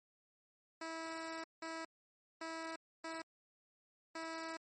10% pulse tone bursts at uneven times, 325.4 Hz, E4, 22 cents flat, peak -34 dBFS, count 5, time 0.81-1.44 / 1.62-1.85 / 2.41-2.76 / 3.04-3.22 / 4.15-4.57 s, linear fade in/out 5 ms, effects MP3 32 kbps

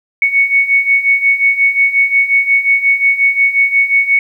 sine beating tone pair, 2217 / 2222.6 Hz, C#7 / C#7, 0 / +4 cents, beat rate 5.6 Hz, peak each -14 / -10 dBFS, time 0.22-4.19 s, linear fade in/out 2 ms, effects 8-bit

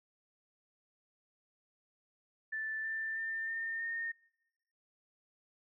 sine tone with pitch steps, 1760 / 1778.4 / 1797 / 1815.8 / 1834.7 Hz, A6 / A6 / A6 / A#6 / A#6, 0 / +18 / +36 / -46 / -28 cents, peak -35 dBFS, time 2.52-4.12 s, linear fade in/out 10 ms, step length 320 ms, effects noise-tail reverb RT60 1.0 s tail -25 dB re dry

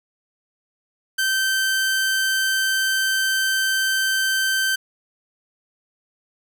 sawtooth tone, 1551 Hz, G6, 19 cents flat, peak -15 dBFS, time 1.18-4.76 s, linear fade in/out 10 ms, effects none

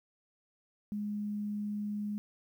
sine tone, 207.7 Hz, G#3, in tune, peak -33 dBFS, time 0.92-2.18 s, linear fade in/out 0 ms, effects 11-bit

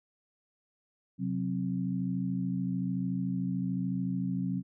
sine tone cluster, 130.1 / 183.7 / 264.8 Hz, C3 / F#3 / C4, -9 / -12 / +21 cents, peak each -36 / -31 / -35 dBFS, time 1.18-4.63 s, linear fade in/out 50 ms, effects none

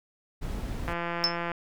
brown noise, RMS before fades -33 dBFS, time 0.41-0.94 s, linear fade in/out 20 ms
click train, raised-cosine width 0.5 ms, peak -17 dBFS, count 110, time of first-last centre 0.88-1.517 s, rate 171 Hz
sine tone with exponential decay, 5274 Hz, E8, in tune, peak -17 dBFS, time 1.24-1.37 s, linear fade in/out 0 ms, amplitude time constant 27 ms
effects none

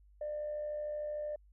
sine tone with amplitude modulation, 598 Hz, D5, 31 cents sharp, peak -33 dBFS, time 0.21-1.36 s, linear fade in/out 5 ms, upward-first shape sine, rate 73.2 Hz, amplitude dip 35%, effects tanh soft clip ceiling -31 dBFS + added 50 Hz sine -59 dBFS peak until 1.52 s

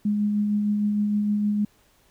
sine tone with tremolo, 207.8 Hz, G#3, 1 cent sharp, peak -19 dBFS, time 0.05-1.65 s, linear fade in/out 5 ms, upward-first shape sine, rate 6.5 Hz, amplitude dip 25%, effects pink hiss -61 dBFS RMS until 2.1 s

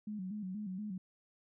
sine tone with vibrato, 198.1 Hz, G3, 18 cents sharp, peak -38 dBFS, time 0.07-0.98 s, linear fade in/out 5 ms, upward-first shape square, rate 4.2 Hz, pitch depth 110 cents each way, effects none

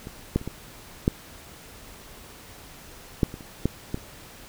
clicks, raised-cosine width 3 ms, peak -23 / -8 / -25 / -18 / -6 / -6 / -23 / -28 / -8 / -14 / -30 dBFS, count 11, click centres 0.071 / 0.36 / 0.414 / 0.476 / 1.079 / 3.232 / 3.341 / 3.408 / 3.656 / 3.944 / 3.976 s, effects pink hiss -46 dBFS RMS until 4.48 s

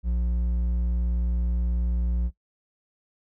sine tone with hard clipping, 59.3 Hz, A#1, 30 cents sharp, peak -24 dBFS, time 0.03-2.31 s, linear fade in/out 50 ms, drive 6 dB, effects noise-tail reverb RT60 0.1 s tail -18 dB re dry

